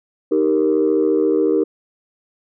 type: chord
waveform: sine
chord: Eb major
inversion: none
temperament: equal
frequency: 311.1 / 392 / 466.2 Hz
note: Eb4 / G4 / Bb4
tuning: 0 / 0 / 0 cents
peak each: -17 dBFS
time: 0.31-1.64 s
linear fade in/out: 10 ms
effects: tanh soft clip ceiling -7 dBFS